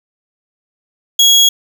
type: tone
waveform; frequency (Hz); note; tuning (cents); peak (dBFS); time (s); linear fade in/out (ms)
30% pulse; 3320; G#7; -1; -3; 1.19-1.49; 5
effects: none